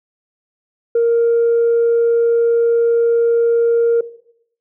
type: tone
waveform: sine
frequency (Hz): 466.2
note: A#4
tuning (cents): 0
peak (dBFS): -9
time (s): 0.95-4.01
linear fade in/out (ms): 5
effects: noise-tail reverb RT60 0.7 s tail -17 dB re dry + tanh soft clip ceiling -8 dBFS